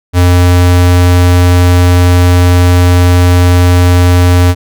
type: tone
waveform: square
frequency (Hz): 88.9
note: F2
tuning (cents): +31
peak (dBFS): -4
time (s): 0.13-4.55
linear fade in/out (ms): 50
effects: none